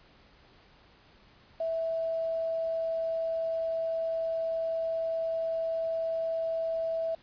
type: tone with quantisation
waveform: sine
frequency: 655 Hz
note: E5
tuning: 11 cents flat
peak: -28 dBFS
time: 1.6-7.15 s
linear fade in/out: 5 ms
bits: 8
effects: pink hiss -59 dBFS RMS until 7.22 s + resampled to 11025 Hz